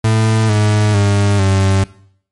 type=tone with pitch steps; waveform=40% pulse; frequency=110.5 / 105.69 / 101.1 / 96.7 Hz; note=A2 / G#2 / G#2 / G2; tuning=+8 / +31 / -46 / -23 cents; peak=-9 dBFS; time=0.04-1.84 s; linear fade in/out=5 ms; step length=450 ms; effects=noise-tail reverb RT60 0.6 s tail -19 dB re dry + MP3 48 kbps